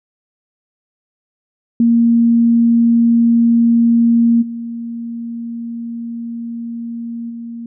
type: tone with level steps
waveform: sine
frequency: 233.1 Hz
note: A#3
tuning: in tune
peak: -8 / -22 / -25 dBFS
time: 1.8-7.66 s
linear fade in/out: 2 ms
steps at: 4.41 / 7.29 s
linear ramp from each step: 20 ms
effects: none